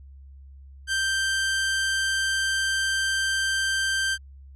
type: tone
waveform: sawtooth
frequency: 1568 Hz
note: G6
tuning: in tune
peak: -19 dBFS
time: 0.87-4.18 s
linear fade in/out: 50 ms
effects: added 68 Hz sine -43 dBFS peak until 4.55 s + resampled to 24000 Hz